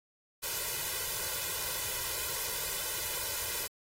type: noise with comb filter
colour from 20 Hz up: white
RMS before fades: -35 dBFS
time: 0.42-3.68 s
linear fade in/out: 20 ms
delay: 2 ms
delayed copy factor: +0.85
effects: AAC 48 kbps